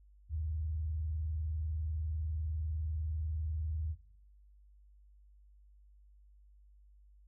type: tone with vibrato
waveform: sine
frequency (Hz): 77.78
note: D#2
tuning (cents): 0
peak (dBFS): -33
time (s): 0.29-3.96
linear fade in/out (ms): 50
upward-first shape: sine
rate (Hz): 20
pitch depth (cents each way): 210
effects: noise-tail reverb RT60 0.8 s tail -22 dB re dry + added 50 Hz sine -58 dBFS peak until 7.27 s